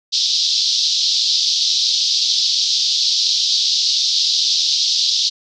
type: band-pass noise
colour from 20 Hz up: pink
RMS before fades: -17 dBFS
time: 0.12-5.3 s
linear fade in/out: 20 ms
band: 3600 to 5500 Hz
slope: 48 dB/octave
effects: none